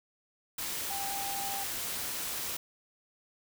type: tone in noise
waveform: sine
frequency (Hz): 793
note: G5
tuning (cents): +20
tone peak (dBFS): -37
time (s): 0.9-1.64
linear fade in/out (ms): 5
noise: white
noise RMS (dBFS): -36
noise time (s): 0.58-2.57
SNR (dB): -4
effects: none